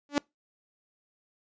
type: tone with exponential growth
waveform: sawtooth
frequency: 288.2 Hz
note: D4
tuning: 33 cents flat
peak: -15 dBFS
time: 0.09-0.18 s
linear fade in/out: 1 ms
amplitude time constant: 18 ms
effects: noise-tail reverb RT60 0.2 s tail -26 dB re dry + resampled to 16000 Hz